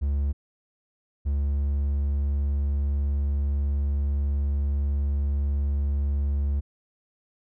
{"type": "tone pair in turn", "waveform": "triangle", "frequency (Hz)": [70.8, 70.8], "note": ["C#2", "C#2"], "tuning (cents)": [37, 37], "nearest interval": "unison", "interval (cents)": 0, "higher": "neither", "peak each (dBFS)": -20, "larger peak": "neither", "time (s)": [[0.01, 0.33], [1.25, 6.61]], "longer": "second", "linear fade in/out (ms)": 20, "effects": []}